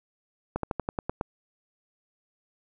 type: slowing click train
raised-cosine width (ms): 1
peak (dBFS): -14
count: 8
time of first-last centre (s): 0.56-1.211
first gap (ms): 73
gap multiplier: 1.08
effects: none